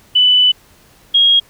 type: tone pair in turn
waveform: sine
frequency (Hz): 2989 / 3274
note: F#7 / G#7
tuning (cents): +17 / -25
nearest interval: major second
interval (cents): 158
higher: second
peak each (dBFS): -7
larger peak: neither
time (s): 0.15-0.52 / 1.14-1.4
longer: first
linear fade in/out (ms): 10
effects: pink hiss -48 dBFS RMS until 1.49 s